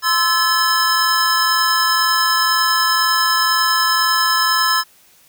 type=tone cluster; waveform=square; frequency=1036 / 1315 / 1716 / 5190 Hz; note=C6 / E6 / A6 / E8; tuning=-17 / -5 / -44 / -28 cents; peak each=-20 dBFS; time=0.02-4.84 s; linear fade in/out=50 ms; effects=white hiss -51 dBFS RMS until 5.28 s